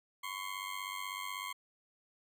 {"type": "ring-modulated tone", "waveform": "20% pulse", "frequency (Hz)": 1065, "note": "C6", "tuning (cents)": 30, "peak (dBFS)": -31, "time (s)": [0.23, 1.53], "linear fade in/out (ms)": 10, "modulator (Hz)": 48.1, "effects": []}